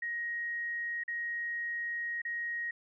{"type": "tone with dropouts", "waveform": "sine", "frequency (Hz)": 1882, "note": "A#6", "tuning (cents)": 16, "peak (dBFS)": -33, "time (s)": [0.02, 2.71], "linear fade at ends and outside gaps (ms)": 5, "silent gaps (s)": [[1.037, 1.079], [2.218, 2.25]], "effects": []}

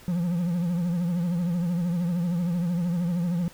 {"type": "tone with vibrato", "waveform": "triangle", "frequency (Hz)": 173.7, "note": "F3", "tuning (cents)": -9, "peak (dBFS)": -21, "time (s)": [0.08, 3.48], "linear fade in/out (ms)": 0, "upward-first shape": "triangle", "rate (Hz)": 13, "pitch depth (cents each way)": 100, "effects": ["pink hiss -50 dBFS RMS until 3.53 s"]}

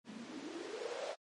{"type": "noise with band-pass filter sweep", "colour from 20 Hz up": "blue", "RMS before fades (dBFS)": -44, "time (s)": [0.04, 1.16], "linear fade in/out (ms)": 50, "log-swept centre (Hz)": [200, 630], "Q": 8.8, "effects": ["low-pass 6000 Hz 12 dB/octave", "MP3 48 kbps"]}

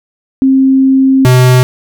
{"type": "tone pair in turn", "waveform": ["sine", "square"], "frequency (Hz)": [266.2, 126.72], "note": ["C4", "B2"], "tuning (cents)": [30, 45], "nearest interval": "octave + minor second", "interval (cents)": 1285, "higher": "first", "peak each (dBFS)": -4, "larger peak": "neither", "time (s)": [[0.42, 1.25], [1.25, 1.63]], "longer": "first", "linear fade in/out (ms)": 0, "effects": []}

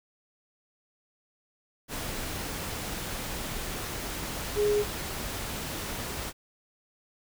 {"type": "tone in noise", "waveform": "sine", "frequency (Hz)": 415.3, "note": "G#4", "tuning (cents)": 0, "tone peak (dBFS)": -22, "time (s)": [4.55, 4.85], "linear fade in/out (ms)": 50, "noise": "pink", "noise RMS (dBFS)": -35, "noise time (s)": [1.88, 6.33], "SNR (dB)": 10, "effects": []}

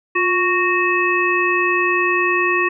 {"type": "harmonic tone with a mistuned harmonic", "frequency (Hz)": 370, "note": "F#4", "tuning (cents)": 0, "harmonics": [1, 3, 5, 7], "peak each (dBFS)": [-20, -20, -20, -20], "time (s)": [0.15, 2.69], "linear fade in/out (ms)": 10, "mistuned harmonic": 1, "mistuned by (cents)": -73, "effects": []}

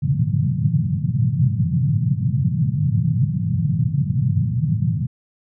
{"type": "band-pass noise", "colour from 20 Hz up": "white", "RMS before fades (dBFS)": -19, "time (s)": [0.02, 5.07], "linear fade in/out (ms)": 20, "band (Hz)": [100, 170], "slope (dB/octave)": 48, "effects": []}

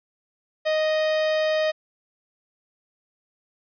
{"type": "tone", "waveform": "45% pulse", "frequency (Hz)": 622.3, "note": "D#5", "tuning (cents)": 0, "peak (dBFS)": -20, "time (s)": [0.65, 1.72], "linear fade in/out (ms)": 20, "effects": ["resampled to 11025 Hz", "10-bit"]}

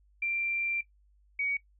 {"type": "tone pair in turn", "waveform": "sine", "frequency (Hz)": [2363, 2253], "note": ["D7", "C#7"], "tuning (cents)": [10, 28], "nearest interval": "minor second", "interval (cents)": 82, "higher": "first", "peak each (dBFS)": -28, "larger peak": "neither", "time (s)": [[0.22, 0.81], [1.39, 1.57]], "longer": "first", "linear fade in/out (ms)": 5, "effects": ["noise-tail reverb RT60 0.1 s tail -17 dB re dry", "added 50 Hz sine -61 dBFS peak until 1.79 s"]}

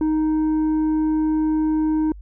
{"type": "tone with tanh clipping", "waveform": "sine", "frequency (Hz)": 311.1, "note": "D#4", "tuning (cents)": 0, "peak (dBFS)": -18, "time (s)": [0.01, 2.12], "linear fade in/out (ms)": 2, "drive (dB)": 5, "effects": ["added 50 Hz sine -36 dBFS peak until 2.21 s"]}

